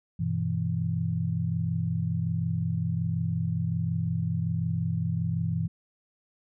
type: chord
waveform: sine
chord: E minor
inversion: first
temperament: equal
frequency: 98 / 123.47 / 164.81 Hz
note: G2 / B2 / E3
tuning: 0 / 0 / 0 cents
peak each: -31 / -31 / -28 dBFS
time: 0.19-5.68 s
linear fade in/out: 10 ms
effects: none